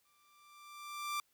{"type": "tone with exponential growth", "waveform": "sawtooth", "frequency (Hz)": 1179, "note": "D6", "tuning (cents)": 6, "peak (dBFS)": -30, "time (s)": [0.05, 1.2], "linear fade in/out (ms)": 2, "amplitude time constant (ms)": 250, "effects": ["white hiss -75 dBFS RMS until 1.33 s"]}